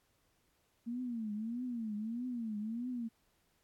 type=tone with vibrato; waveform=sine; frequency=229.1 Hz; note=A#3; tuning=30 cents flat; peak=-36 dBFS; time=0.86-3.09 s; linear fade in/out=20 ms; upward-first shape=triangle; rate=1.6 Hz; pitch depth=190 cents each way; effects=pink hiss -75 dBFS RMS until 3.63 s + AAC 64 kbps